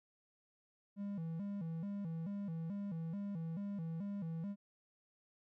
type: tone with vibrato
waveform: triangle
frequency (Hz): 181.6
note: F#3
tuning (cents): -32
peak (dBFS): -37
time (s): 0.96-4.56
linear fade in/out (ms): 50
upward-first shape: square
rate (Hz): 2.3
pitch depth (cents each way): 180
effects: none